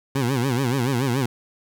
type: tone with vibrato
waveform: 20% pulse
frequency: 128.1 Hz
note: C3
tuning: 36 cents flat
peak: -15 dBFS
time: 0.15-1.26 s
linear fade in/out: 5 ms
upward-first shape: sine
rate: 7 Hz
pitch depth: 160 cents each way
effects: none